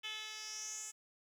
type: tone with band-pass filter sweep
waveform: 10% pulse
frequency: 432 Hz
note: A4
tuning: 32 cents flat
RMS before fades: -45 dBFS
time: 0.03-0.92 s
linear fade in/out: 20 ms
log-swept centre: 3200 to 8000 Hz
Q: 4.7
effects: 11-bit